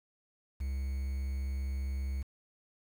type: tone with quantisation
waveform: triangle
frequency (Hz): 67.5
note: C#2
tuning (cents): -45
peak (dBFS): -30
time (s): 0.6-2.23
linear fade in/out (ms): 10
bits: 9
effects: none